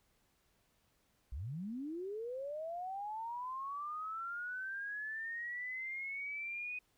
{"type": "linear sweep", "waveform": "sine", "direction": "up", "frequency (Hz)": [51.91, 2500], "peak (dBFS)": -39, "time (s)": [1.32, 6.79], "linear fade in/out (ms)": 5, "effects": ["pink hiss -75 dBFS RMS until 6.97 s"]}